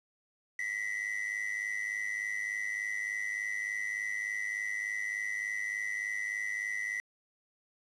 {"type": "ring-modulated tone", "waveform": "triangle", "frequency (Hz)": 1975.5, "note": "B6", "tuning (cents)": 0, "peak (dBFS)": -28, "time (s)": [0.59, 7], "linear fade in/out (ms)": 0, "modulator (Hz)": 51.7, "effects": ["resampled to 24000 Hz", "9-bit"]}